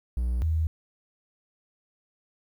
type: tone pair in turn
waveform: triangle / sine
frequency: 60.6 / 79.99 Hz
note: B1 / D#2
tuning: -32 / +48 cents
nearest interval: perfect fourth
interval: 480 cents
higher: second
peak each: -22 dBFS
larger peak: neither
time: 0.17-0.42 / 0.42-0.67 s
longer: neither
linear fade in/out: 0 ms
effects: 10-bit